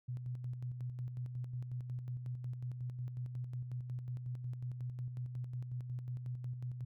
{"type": "tone with tremolo", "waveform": "sine", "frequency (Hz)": 124.1, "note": "B2", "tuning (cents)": 9, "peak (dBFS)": -37, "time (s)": [0.08, 6.85], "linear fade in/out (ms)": 10, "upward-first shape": "square", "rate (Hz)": 5.5, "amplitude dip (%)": 45, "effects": []}